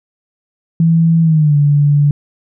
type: tone with pitch glide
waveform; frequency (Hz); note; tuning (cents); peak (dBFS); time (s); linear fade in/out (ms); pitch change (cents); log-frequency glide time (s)
sine; 164.81 to 145.14; E3 to D3; 0 to -20; -7; 0.8-2.11; 2; -220; 1.22-1.56
effects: none